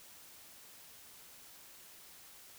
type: silence
effects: white hiss -56 dBFS RMS until 2.58 s